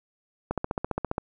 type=click train; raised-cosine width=1 ms; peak=-13 dBFS; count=11; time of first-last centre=0.51-1.181 s; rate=14.9 Hz; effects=none